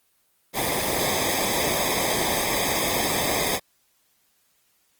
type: noise with comb filter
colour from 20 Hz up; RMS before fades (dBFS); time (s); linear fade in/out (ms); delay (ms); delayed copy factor
pink; -24; 0.53-3.6; 50; 0.7; -0.9
effects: white hiss -66 dBFS RMS until 4.99 s + Opus 24 kbps